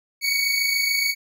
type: tone pair together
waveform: 25% pulse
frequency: 2217 / 2244 Hz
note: C#7 / C#7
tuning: 0 / +21 cents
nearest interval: unison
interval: 21 cents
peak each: -22 / -17 dBFS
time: 0.21-1.15 s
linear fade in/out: 50 ms
effects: none